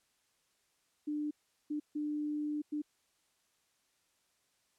sine tone bursts at uneven times, 298.3 Hz, D4, 27 cents sharp, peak -33 dBFS, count 4, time 1.07-1.31 / 1.7-1.8 / 1.95-2.62 / 2.72-2.82 s, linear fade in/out 10 ms, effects white hiss -75 dBFS RMS until 4.78 s + low-pass 10000 Hz 12 dB/octave

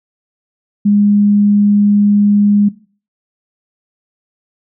sine tone, 205.1 Hz, G#3, 21 cents flat, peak -7 dBFS, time 0.85-2.69 s, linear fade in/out 10 ms, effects noise-tail reverb RT60 0.4 s tail -18 dB re dry

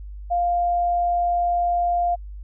sine tone, 700 Hz, F5, 4 cents sharp, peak -18 dBFS, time 0.3-2.16 s, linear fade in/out 20 ms, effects added 50 Hz sine -33 dBFS peak until 2.43 s

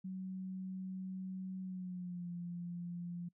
sine tone with pitch glide, 187.6 to 174.03 Hz, F#3 to F3, +24 to -6 cents, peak -40 dBFS, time 0.04-3.29 s, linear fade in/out 10 ms, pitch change -130 cents, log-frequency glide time 1.61-2.3 s, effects noise-tail reverb RT60 0.1 s tail -25 dB re dry

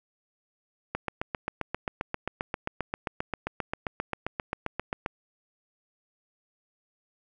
click train, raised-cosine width 0.5 ms, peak -14 dBFS, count 32, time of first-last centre 0.95-5.061 s, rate 7.54 Hz, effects none

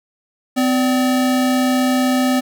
square tone pair together, 255.4 / 584 Hz, C4 / D5, -42 / -10 cents, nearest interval octave + major second, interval 1432 cents, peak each -15 / -24 dBFS, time 0.56-2.41 s, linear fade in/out 20 ms, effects none

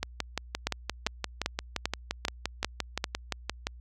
two click trains, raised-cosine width 0.2 ms, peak -10 / -12 dBFS, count 7 / 22, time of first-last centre 0.67-3.042 / 0.03-3.67 s, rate 2.53 / 5.77 Hz, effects added 60 Hz sine -45 dBFS peak until 3.8 s

